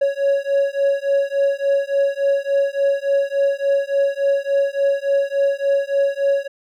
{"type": "beating tone pair", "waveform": "triangle", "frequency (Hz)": [554.4, 557.9], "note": ["C#5", "C#5"], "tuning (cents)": [0, 11], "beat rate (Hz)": 3.5, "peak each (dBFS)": -17, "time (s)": [0.01, 6.48], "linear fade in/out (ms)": 10, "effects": []}